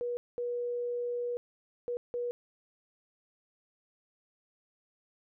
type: tone bursts at uneven times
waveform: sine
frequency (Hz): 483.4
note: B4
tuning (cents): -37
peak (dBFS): -31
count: 4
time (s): 0.01-0.17 / 0.38-1.37 / 1.88-1.97 / 2.14-2.31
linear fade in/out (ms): 0
effects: none